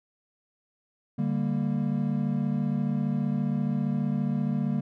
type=chord; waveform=triangle; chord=G minor; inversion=second; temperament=equal with one note detuned; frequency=146.83 / 198.16 / 233.1 Hz; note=D3 / G3 / Bb3; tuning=0 / +19 / 0 cents; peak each=-27 dBFS; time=1.18-4.81 s; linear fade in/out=10 ms; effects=none

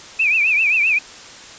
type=tone with vibrato; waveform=sine; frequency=2489 Hz; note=D#7; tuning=in tune; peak=-13 dBFS; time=0.19-0.99 s; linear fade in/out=10 ms; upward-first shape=triangle; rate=7.6 Hz; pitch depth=160 cents each way; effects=white hiss -38 dBFS RMS until 1.58 s + resampled to 16000 Hz

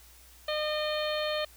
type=harmonic tone with a mistuned harmonic; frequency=608 Hz; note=D#5; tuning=40 cents flat; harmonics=1 / 2 / 3 / 4 / 5 / 6 / 7; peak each=-30 / -38 / -39 / -41 / -38 / -41 / -40 dBFS; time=0.48-1.45 s; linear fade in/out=5 ms; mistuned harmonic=5; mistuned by=+29 cents; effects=added 60 Hz sine -56 dBFS peak until 1.56 s + white hiss -56 dBFS RMS until 1.56 s

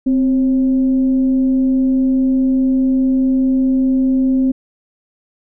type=tone with frequency modulation; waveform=sine; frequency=261.6 Hz; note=C4; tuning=in tune; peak=-11 dBFS; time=0.06-4.52 s; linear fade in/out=10 ms; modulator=284 Hz; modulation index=0.22; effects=none

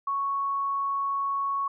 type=tone; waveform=sine; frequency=1108.7 Hz; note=C#6; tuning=in tune; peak=-25 dBFS; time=0.07-1.68 s; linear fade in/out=5 ms; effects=none

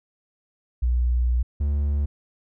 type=tone pair in turn; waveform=sine / triangle; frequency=60.8 / 72.13 Hz; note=B1 / D2; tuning=-26 / -31 cents; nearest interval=minor third; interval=295 cents; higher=second; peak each=-18 / -18 dBFS; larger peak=neither; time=0.82-1.43 / 1.6-2.06 s; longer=first; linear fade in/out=10 ms; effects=none

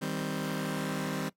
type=chord; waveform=sawtooth; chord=C minor; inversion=first; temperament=just; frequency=156.98 / 196.22 / 261.6 Hz; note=Eb3 / G3 / C4; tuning=+16 / +2 / 0 cents; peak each=-32 dBFS; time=0.01-1.3 s; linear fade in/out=20 ms; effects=noise-tail reverb RT60 0.1 s tail -20 dB re dry + AAC 48 kbps

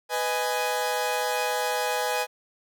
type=chord; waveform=sawtooth; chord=G# minor; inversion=first; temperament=equal with one note detuned; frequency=497.6 / 622.3 / 830.6 Hz; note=B4 / D#5 / G#5; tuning=+13 / 0 / 0 cents; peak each=-25 / -28 / -24 dBFS; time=0.09-2.27 s; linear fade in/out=50 ms; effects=none

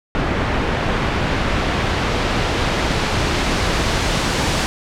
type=noise with low-pass filter sweep; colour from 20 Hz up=pink; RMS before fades=-19 dBFS; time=0.15-4.66 s; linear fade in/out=0 ms; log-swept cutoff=2200 to 6700 Hz; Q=0.7; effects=none

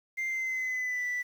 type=tone with pitch glide; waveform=sine; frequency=2093 to 1975.5 Hz; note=C7 to B6; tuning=0 to 0 cents; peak=-27 dBFS; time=0.17-1.23 s; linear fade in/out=20 ms; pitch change=-100 cents; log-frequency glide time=0.27-1.06 s; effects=tanh soft clip ceiling -28 dBFS + 9-bit

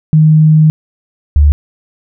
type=tone pair in turn; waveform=sine; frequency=155.56 / 73.18 Hz; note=D#3 / D2; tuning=0 / -6 cents; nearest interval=octave + minor second; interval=1306 cents; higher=first; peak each=-3 dBFS; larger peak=neither; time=0.13-0.7 / 1.36-1.52 s; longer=first; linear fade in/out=0 ms; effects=none

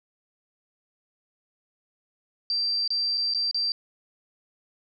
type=tone with dropouts; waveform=sine; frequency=4699 Hz; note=D8; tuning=in tune; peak=-23 dBFS; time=2.5-3.72 s; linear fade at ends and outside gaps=1 ms; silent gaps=2.877-2.904 / 3.174-3.178 / 3.338-3.347 / 3.512-3.545 s; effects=none

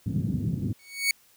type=band-pass noise; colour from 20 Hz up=pink; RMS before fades=-28 dBFS; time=0.06-0.73 s; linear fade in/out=5 ms; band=100 to 230 Hz; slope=24 dB/octave
type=tone with exponential growth; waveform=sawtooth; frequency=2229 Hz; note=C#7; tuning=9 cents sharp; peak=-15 dBFS; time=0.79-1.11 s; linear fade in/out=2 ms; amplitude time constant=69 ms
effects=white hiss -60 dBFS RMS until 1.36 s

